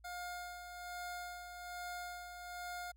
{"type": "tone with tremolo", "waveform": "25% pulse", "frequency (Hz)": 711, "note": "F5", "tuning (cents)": 31, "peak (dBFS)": -38, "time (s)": [0.04, 2.92], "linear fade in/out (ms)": 10, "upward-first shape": "sine", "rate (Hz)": 1.2, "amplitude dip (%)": 50, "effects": ["added 56 Hz sine -61 dBFS peak until 2.96 s"]}